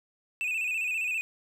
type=tone with vibrato; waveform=triangle; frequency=2570 Hz; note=E7; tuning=45 cents flat; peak=-26 dBFS; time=0.41-1.21 s; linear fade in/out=0 ms; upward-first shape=square; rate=15 Hz; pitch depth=60 cents each way; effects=none